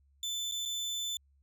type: tone with dropouts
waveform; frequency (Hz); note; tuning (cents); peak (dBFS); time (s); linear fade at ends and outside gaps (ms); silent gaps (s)
30% pulse; 3520; A7; 0; -31; 0.23-1.17; 2; 0.514-0.52 / 0.653-0.657
effects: added 69 Hz sine -64 dBFS peak until 1.42 s